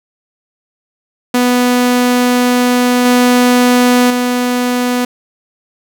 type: tone with level steps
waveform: sawtooth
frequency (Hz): 246.9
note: B3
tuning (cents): 0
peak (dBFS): -5 / -3 / -8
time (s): 1.34-5.05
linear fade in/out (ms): 5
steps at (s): 3.05 / 4.1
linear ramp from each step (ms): 5
effects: none